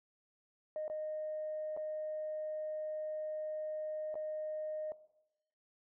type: tone with dropouts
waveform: sine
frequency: 617 Hz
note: D#5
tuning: 15 cents flat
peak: -35 dBFS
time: 0.76-4.92 s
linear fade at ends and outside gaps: 1 ms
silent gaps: 0.88-0.899 / 1.766-1.773 / 4.143-4.154 s
effects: noise-tail reverb RT60 0.9 s tail -18 dB re dry + tanh soft clip ceiling -32 dBFS